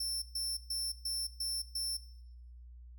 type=tone bursts; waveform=sawtooth; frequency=5370 Hz; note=E8; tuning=31 cents sharp; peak=-31 dBFS; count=6; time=0-1.97 s; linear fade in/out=5 ms; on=220 ms; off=130 ms; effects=noise-tail reverb RT60 0.8 s tail -19 dB re dry + added 60 Hz sine -49 dBFS peak until 2.98 s